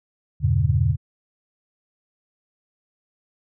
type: chord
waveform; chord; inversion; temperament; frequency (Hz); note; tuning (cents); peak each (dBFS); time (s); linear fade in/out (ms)
sine; E diminished seventh; none; just; 82.41 / 98.89 / 118.67 / 142.4; E2 / G2 / Bb2 / Db3; 0 / +16 / +31 / +47; -22; 0.4-0.97; 50
effects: none